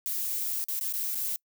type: noise with dropouts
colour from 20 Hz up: violet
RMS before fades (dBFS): -31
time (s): 0.06-1.36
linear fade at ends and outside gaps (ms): 0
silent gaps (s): 0.641-0.685 / 0.793-0.81 / 0.925-0.937 / 1.147-1.154
effects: noise-tail reverb RT60 0.1 s tail -26 dB re dry

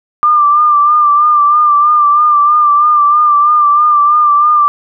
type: tone with vibrato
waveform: sine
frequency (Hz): 1190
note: D6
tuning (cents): +22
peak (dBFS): -5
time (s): 0.23-4.68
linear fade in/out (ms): 0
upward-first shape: sine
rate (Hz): 3.1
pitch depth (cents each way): 38
effects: none

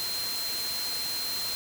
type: tone in noise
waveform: sine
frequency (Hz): 4154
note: C8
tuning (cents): -13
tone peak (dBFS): -31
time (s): 0-1.55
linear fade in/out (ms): 0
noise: white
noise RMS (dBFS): -35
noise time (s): 0-1.55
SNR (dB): +1
effects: none

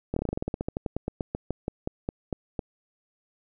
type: slowing click train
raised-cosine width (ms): 2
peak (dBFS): -15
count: 25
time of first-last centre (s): 0.14-2.592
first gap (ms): 24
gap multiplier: 1.11
effects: none

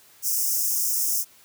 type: high-pass noise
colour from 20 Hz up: white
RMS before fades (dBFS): -24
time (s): 0.22-1.25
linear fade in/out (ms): 50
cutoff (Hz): 5200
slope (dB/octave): 96
effects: white hiss -54 dBFS RMS until 1.44 s + high-pass 60 Hz 12 dB/octave

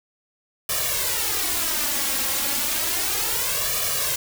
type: noise with flanger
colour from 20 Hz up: white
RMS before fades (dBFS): -24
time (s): 0.69-4.16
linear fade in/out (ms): 5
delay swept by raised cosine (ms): 1.7 to 3.7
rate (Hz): 0.32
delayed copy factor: +1
effects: none

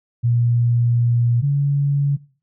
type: tone pair in turn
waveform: sine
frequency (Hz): 119.2 / 141.75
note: A#2 / C#3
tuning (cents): +39 / +39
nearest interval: minor third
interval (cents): 300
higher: second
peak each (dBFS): -14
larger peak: neither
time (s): 0.23-1.42 / 1.42-2.17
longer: first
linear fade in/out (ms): 20
effects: noise-tail reverb RT60 0.4 s tail -20 dB re dry

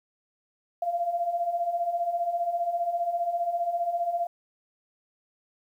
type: beating tone pair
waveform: sine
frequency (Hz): 678 / 693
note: E5 / F5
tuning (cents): +49 / -14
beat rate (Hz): 15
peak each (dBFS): -32 / -26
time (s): 0.82-4.27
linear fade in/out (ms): 5
effects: 10-bit

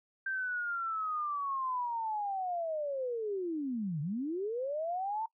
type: linear two-way sweep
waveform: sine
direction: down then up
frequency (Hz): 1575 to 139.2 to 909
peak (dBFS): -32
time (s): 0.26-5.26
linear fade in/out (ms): 5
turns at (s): 4.01
effects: noise-tail reverb RT60 0.1 s tail -21 dB re dry

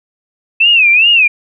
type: tone with vibrato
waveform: sine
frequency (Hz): 2595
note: E7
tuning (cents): -28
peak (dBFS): -5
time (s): 0.6-1.28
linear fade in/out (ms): 10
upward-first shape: sine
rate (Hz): 2.5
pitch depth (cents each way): 170
effects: none

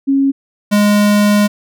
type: tone pair in turn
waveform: sine / square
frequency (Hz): 273.9 / 206.8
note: C#4 / G#3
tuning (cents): -21 / -7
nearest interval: perfect fourth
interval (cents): 486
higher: first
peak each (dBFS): -9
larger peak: neither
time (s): 0.07-0.32 / 0.71-1.48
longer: second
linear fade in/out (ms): 20
effects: none

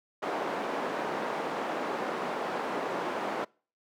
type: band-pass noise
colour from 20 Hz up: white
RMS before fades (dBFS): -33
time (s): 0.22-3.45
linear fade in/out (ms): 10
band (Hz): 260 to 910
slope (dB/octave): 12
effects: noise-tail reverb RT60 0.4 s tail -26 dB re dry + high-pass 150 Hz 12 dB/octave

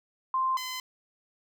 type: tone pair in turn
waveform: sine / 10% pulse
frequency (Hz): 1046 / 1023.3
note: C6 / C6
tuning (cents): -1 / -39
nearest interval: unison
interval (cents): 38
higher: first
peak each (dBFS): -24 / -25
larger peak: first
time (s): 0.34-0.57 / 0.57-0.8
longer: neither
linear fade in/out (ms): 2
effects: none

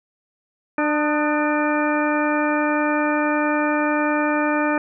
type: harmonic tone with a mistuned harmonic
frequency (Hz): 298.2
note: D4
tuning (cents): +27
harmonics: 1 / 2 / 3 / 4 / 5 / 6 / 8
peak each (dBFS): -21 / -24 / -26 / -27 / -28 / -29 / -30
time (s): 0.78-4.78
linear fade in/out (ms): 2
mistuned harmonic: 4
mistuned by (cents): +58
effects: none

